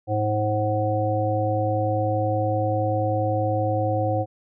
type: harmonic tone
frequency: 106.2 Hz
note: G#2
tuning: 39 cents sharp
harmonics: 1 / 3 / 5 / 7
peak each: -24 / -29 / -25 / -26 dBFS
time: 0.07-4.26 s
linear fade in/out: 50 ms
effects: none